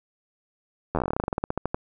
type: slowing click train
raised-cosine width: 1 ms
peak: -11 dBFS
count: 22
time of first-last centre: 0.95-1.745 s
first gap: 11 ms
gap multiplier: 1.11
effects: none